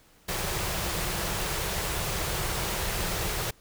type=band-stop noise; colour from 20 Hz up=pink; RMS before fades=-30 dBFS; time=0.28-3.51 s; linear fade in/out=10 ms; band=210 to 310 Hz; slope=96 dB/octave; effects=pink hiss -59 dBFS RMS until 3.6 s